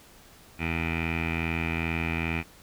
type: tone with low-pass filter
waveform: 15% pulse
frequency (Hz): 82.41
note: E2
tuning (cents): 0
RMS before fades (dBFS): -29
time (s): 0.58-2.44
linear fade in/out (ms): 50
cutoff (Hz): 2400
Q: 9.1
effects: pink hiss -53 dBFS RMS until 2.62 s